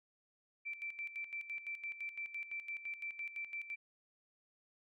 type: tone with tremolo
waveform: sine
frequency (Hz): 2338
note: D7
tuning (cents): -8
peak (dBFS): -39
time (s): 0.65-3.76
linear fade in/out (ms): 20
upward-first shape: square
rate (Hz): 5.9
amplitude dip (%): 70
effects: none